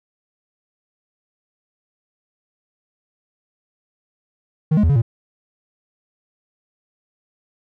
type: tone with pitch steps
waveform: triangle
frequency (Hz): 156.5 / 209.3 / 81.3 / 141.5 / 114.7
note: D#3 / G#3 / E2 / C#3 / A#2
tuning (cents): +10 / +14 / -23 / +36 / -28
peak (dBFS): -10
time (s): 4.71-5.02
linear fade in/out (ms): 10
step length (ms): 62
effects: none